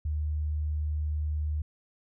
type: tone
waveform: sine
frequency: 75.8 Hz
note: D#2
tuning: 45 cents flat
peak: -27 dBFS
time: 0.05-1.62 s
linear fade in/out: 5 ms
effects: none